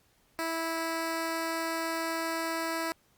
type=tone; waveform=10% pulse; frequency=327.8 Hz; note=E4; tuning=10 cents flat; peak=-22 dBFS; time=0.39-2.92 s; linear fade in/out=0 ms; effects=pink hiss -67 dBFS RMS until 3.17 s + Opus 48 kbps